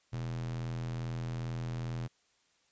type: tone with high-pass filter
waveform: square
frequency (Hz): 41.2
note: E1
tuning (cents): 0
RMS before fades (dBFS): -37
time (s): 0.12-2.08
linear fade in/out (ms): 20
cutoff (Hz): 100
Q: 5.3
effects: white hiss -71 dBFS RMS until 2.71 s + resampled to 16000 Hz